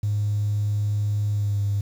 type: tone with pitch glide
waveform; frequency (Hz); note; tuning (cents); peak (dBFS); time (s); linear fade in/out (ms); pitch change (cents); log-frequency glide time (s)
triangle; 103.9 to 101.23; G#2 to G#2; +1 to -44; -17; 0.03-1.81; 5; -45; 1.31-1.6
effects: tanh soft clip ceiling -18 dBFS + 8-bit